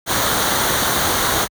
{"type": "noise with comb filter", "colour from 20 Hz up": "pink", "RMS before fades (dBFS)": -18, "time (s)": [0.06, 1.48], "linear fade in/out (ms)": 50, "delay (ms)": 0.39, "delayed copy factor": -0.55, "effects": ["high-pass 60 Hz 12 dB/octave"]}